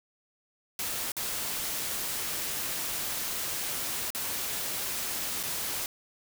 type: noise with dropouts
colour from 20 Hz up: white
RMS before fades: -33 dBFS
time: 0.79-5.86 s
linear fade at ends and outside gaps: 1 ms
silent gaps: 1.119-1.167 / 4.104-4.148 / 5.43-5.435 s
effects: none